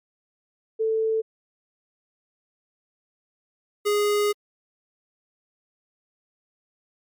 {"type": "tone pair in turn", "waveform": ["sine", "square"], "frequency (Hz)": [442.8, 413.9], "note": ["A4", "G#4"], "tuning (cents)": [11, -6], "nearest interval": "minor second", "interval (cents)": 117, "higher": "first", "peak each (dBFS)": -20, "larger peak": "neither", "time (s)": [[0.79, 1.22], [3.85, 4.33]], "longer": "second", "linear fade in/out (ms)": 20, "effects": ["MP3 96 kbps"]}